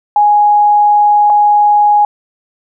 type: tone pair in turn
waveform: sine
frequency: 830.6 / 830.6 Hz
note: G#5 / G#5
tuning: 0 / 0 cents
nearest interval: unison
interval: 0 cents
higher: neither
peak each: -5 dBFS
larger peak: neither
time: 0.16-1.3 / 1.3-2.05 s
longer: first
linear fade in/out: 2 ms
effects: none